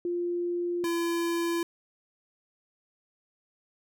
sine / square tone pair in turn, 349.2 / 339.1 Hz, F4 / E4, 0 / +49 cents, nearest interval minor second, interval 51 cents, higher first, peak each -27 dBFS, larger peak neither, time 0.05-0.84 / 0.84-1.63 s, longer neither, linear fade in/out 2 ms, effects none

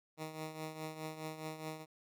10% pulse tone with tremolo, 157 Hz, D#3, 16 cents sharp, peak -31 dBFS, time 0.17-1.86 s, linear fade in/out 50 ms, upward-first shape triangle, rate 4.8 Hz, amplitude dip 70%, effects none

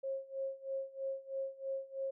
sine tone with tremolo, 539 Hz, C#5, 49 cents flat, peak -34 dBFS, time 0.03-2.11 s, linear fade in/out 10 ms, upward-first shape sine, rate 3.1 Hz, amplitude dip 90%, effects none

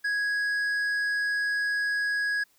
sine tone with tanh clipping, 1661.2 Hz, G#6, in tune, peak -26 dBFS, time 0.04-2.44 s, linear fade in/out 10 ms, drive 7 dB, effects white hiss -65 dBFS RMS until 2.58 s

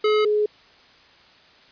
square / sine tone pair in turn, 425.9 / 421 Hz, G#4 / G#4, +44 / +24 cents, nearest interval unison, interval 20 cents, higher first, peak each -17 dBFS, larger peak neither, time 0.04-0.25 / 0.25-0.46 s, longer neither, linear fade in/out 5 ms, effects white hiss -52 dBFS RMS until 1.71 s + resampled to 11025 Hz

